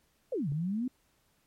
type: exponential two-way sweep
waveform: sine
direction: down then up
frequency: 573 to 135.9 to 263.4 Hz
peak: -29 dBFS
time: 0.32-0.88 s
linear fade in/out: 5 ms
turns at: 0.49 s
type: click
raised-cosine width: 3 ms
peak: -35 dBFS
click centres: 0.521 s
effects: pink hiss -71 dBFS RMS until 1.46 s + MP3 64 kbps